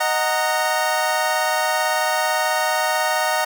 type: chord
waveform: 25% pulse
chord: D# minor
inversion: none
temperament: equal with one note detuned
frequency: 622.3 / 740 / 924.3 Hz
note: D#5 / F#5 / A#5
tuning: 0 / 0 / -15 cents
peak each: -19 dBFS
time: 0-3.45 s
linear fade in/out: 10 ms
effects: none